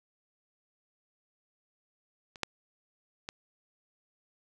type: clicks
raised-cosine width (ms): 0.2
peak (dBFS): -29 / -12 / -20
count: 3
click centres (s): 2.358 / 2.433 / 3.289
effects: none